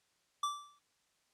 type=tone with exponential decay; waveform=square; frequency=1166 Hz; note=D6; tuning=13 cents flat; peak=-30 dBFS; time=0.43-0.79 s; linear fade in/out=5 ms; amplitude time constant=77 ms; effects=white hiss -75 dBFS RMS until 1.33 s + low-pass 8000 Hz 12 dB/octave